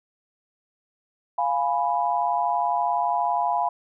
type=chord; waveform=sine; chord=F diminished; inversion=none; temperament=equal; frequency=698.5 / 830.6 / 987.8 Hz; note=F5 / Ab5 / Cb6; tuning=0 / 0 / 0 cents; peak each=-25 dBFS; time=1.38-3.69 s; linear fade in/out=5 ms; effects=none